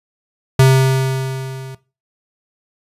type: tone with level ramp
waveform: square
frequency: 132.4 Hz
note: C3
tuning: 21 cents sharp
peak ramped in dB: -6 to -30 dBFS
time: 0.59-1.75 s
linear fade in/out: 5 ms
effects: noise-tail reverb RT60 0.3 s tail -18 dB re dry + resampled to 32000 Hz